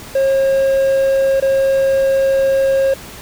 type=tone with dropouts; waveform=triangle; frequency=540 Hz; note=C#5; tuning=45 cents flat; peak=-9 dBFS; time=0.15-2.94 s; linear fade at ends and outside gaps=5 ms; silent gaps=1.401-1.423 s; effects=pink hiss -34 dBFS RMS until 3.21 s